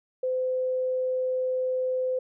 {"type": "tone", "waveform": "sine", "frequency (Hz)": 512, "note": "C5", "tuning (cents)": -38, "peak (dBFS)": -24, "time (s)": [0.23, 2.19], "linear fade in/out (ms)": 5, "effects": []}